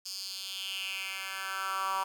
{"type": "tone with high-pass filter sweep", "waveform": "10% pulse", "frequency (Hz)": 192.1, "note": "G3", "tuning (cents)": -35, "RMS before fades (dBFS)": -36, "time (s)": [0.05, 2.04], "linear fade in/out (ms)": 10, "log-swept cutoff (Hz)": [5200, 1000], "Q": 3.9, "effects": ["9-bit"]}